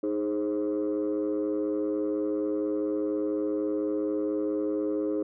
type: chord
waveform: sine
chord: Ab major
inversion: second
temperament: equal with one note detuned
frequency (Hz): 311.1 / 415.3 / 529.3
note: Eb4 / Ab4 / C5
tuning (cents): 0 / 0 / +20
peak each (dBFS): -27 / -29 / -32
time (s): 0.03-5.23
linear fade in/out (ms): 5
effects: tanh soft clip ceiling -21 dBFS